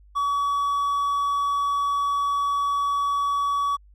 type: tone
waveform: triangle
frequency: 1135 Hz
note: C#6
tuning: 41 cents sharp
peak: -19 dBFS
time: 0.15-3.77 s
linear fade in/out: 20 ms
effects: added 50 Hz sine -49 dBFS peak until 3.94 s